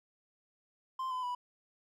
triangle tone with pitch steps, 1044 / 1013.7 / 984.3 Hz, C6 / B5 / B5, -4 / +45 / -6 cents, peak -32 dBFS, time 0.99-1.35 s, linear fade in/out 5 ms, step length 120 ms, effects none

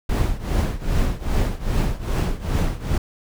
brown noise with tremolo, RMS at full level -17 dBFS, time 0.09-2.98 s, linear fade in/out 5 ms, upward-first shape triangle, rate 2.5 Hz, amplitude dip 90%, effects none

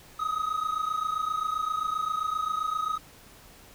triangle tone pair together, 1244.5 / 1272.1 Hz, D#6 / D#6, 0 / +38 cents, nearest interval unison, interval 38 cents, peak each -29 / -27 dBFS, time 0.19-2.98 s, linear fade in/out 10 ms, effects pink hiss -52 dBFS RMS until 3.74 s

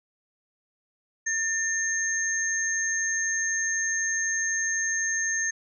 sine tone pair together, 1800 / 6392 Hz, A6 / G8, +39 / +33 cents, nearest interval octave + minor seventh, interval 2194 cents, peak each -27 dBFS, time 1.26-5.51 s, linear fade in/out 10 ms, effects none

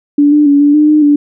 sine tone with pitch steps, 289.6 / 297.1 / 284.7 / 289.9 / 300.9 / 303.7 / 291.1 Hz, D4 / D4 / C#4 / D4 / D4 / D#4 / D4, -24 / +20 / +46 / -22 / +42 / -42 / -15 cents, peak -4 dBFS, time 0.18-1.16 s, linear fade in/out 5 ms, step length 140 ms, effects none

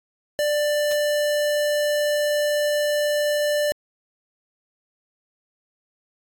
square tone, 591 Hz, D5, 11 cents sharp, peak -20 dBFS, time 0.39-3.72 s, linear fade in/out 0 ms
white noise with exponential decay, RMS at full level -32 dBFS, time 0.91-0.99 s, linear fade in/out 1 ms, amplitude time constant 17 ms
effects AAC 64 kbps

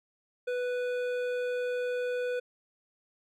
sine tone with hard clipping, 494.4 Hz, B4, 2 cents sharp, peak -31 dBFS, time 0.47-2.4 s, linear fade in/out 10 ms, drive 11 dB, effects none

